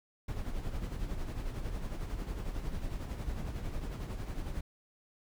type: noise with tremolo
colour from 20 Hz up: brown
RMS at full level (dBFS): -35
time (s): 0.28-4.61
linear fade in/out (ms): 5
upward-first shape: sine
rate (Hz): 11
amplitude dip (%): 50
effects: none